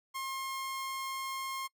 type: tone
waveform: sawtooth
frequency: 1069 Hz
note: C6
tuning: 37 cents sharp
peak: -32 dBFS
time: 0.14-1.68 s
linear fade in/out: 20 ms
effects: noise-tail reverb RT60 0.1 s tail -25 dB re dry